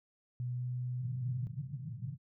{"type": "tone with pitch glide", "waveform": "sine", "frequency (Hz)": [123.5, 124.5], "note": ["B2", "B2"], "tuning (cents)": [0, 14], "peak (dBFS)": -34, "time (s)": [0.4, 1.47], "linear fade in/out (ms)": 0, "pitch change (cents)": 14, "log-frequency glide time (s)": [0.56, 0.62]}
{"type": "band-pass noise", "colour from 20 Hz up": "white", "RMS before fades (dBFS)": -42, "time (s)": [0.99, 2.18], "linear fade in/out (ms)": 50, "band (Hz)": [110, 150], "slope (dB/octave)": 48}
{"effects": []}